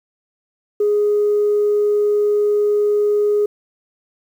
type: tone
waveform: sine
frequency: 415.3 Hz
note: G#4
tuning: in tune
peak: -12 dBFS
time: 0.8-3.46 s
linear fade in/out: 5 ms
effects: tanh soft clip ceiling -9 dBFS + 8-bit